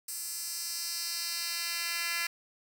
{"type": "tone with high-pass filter sweep", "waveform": "10% pulse", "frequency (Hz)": 340.3, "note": "F4", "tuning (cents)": -45, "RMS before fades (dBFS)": -35, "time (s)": [0.08, 2.27], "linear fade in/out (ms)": 5, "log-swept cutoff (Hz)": [8000, 2400], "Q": 1.4, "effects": []}